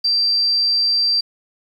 sine tone, 4699 Hz, D8, in tune, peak -14 dBFS, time 0.04-1.21 s, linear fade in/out 10 ms, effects 8-bit

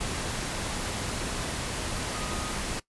sine tone in noise, 1244.5 Hz, D#6, in tune, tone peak -40 dBFS, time 2.14-2.52 s, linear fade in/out 10 ms, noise pink, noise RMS -32 dBFS, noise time 0-2.8 s, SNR -11 dB, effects noise-tail reverb RT60 0.1 s tail -18 dB re dry + resampled to 24000 Hz

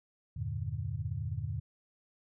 sine chord, E half-diminished seventh, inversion none, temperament equal, 82.41 / 98 / 116.54 / 146.83 Hz, E2 / G2 / Bb2 / D3, 0 / 0 / 0 / 0 cents, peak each -40 / -38 / -38 / -40 dBFS, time 0.36-1.6 s, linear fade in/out 10 ms, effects none

